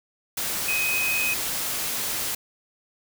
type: tone in noise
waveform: sine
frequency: 2516 Hz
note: D#7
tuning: 19 cents sharp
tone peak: -23 dBFS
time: 0.68-1.34 s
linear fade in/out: 5 ms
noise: white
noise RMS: -28 dBFS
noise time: 0.37-2.35 s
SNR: +2 dB
effects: none